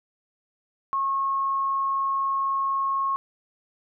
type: tone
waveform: sine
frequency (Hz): 1089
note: C#6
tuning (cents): -31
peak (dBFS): -22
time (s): 0.93-3.16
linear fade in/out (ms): 0
effects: none